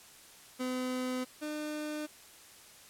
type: tone pair in turn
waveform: 30% pulse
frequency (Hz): 254.1 / 302.2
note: B3 / D4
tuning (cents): +49 / +50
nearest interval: minor third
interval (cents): 301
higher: second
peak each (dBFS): -30 / -33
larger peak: first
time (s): 0.59-1.25 / 1.41-2.07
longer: neither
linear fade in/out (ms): 20
effects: white hiss -55 dBFS RMS until 2.89 s + low-pass 12000 Hz 12 dB/octave